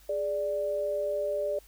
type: tone pair together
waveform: sine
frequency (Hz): 415.3 / 587.3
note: G#4 / D5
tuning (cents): 0 / 0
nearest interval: tritone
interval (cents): 600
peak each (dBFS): -34 / -28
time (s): 0.09-1.59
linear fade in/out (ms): 5
effects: added 50 Hz sine -56 dBFS peak until 1.67 s + white hiss -59 dBFS RMS until 1.67 s